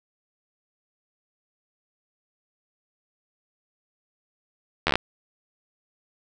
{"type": "slowing click train", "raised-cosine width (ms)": 0.3, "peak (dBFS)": -4, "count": 7, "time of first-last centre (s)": [4.87, 4.956], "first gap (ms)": 12, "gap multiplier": 1.07, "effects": []}